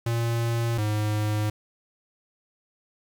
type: tone pair in turn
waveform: square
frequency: 116.54 / 106.01 Hz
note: A#2 / G#2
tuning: 0 / +36 cents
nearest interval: major second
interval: 164 cents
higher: first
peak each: -24 dBFS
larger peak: neither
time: 0.06-0.78 / 0.78-1.5 s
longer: neither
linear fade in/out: 5 ms
effects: 9-bit